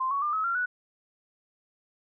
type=tone with pitch steps; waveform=sine; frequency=1043 / 1117.9 / 1198.1 / 1284.1 / 1376.2 / 1475 Hz; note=C6 / C#6 / D6 / E6 / F6 / F#6; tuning=-6 / +14 / +34 / -46 / -26 / -6 cents; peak=-25 dBFS; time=0-0.66 s; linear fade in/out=10 ms; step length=110 ms; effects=none